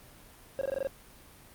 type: tone bursts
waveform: triangle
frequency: 542 Hz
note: C#5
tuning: 39 cents flat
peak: -26 dBFS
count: 7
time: 0.59-0.871 s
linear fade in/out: 0 ms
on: 23 ms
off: 20 ms
effects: pink hiss -54 dBFS RMS until 1.54 s + Opus 32 kbps